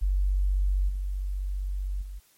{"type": "tone with level steps", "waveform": "sine", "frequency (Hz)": 47.68, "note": "G1", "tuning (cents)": -47, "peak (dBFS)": [-21, -27, -35], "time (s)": [0.01, 2.2], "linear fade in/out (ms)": 20, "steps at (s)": [0.88, 2.01], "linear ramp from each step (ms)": 20, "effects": ["white hiss -62 dBFS RMS until 2.37 s", "MP3 64 kbps"]}